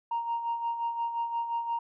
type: tone with tremolo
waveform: sine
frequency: 932.3 Hz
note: A#5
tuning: in tune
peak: -25 dBFS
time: 0.11-1.79 s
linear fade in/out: 5 ms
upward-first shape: sine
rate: 5.7 Hz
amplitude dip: 60%
effects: tanh soft clip ceiling -24 dBFS